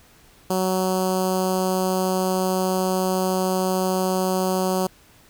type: tone with notch filter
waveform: 10% pulse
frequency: 186.4 Hz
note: F#3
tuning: 13 cents sharp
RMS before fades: -22 dBFS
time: 0.5-4.87 s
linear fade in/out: 5 ms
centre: 2200 Hz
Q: 0.51
effects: pink hiss -53 dBFS RMS until 5.29 s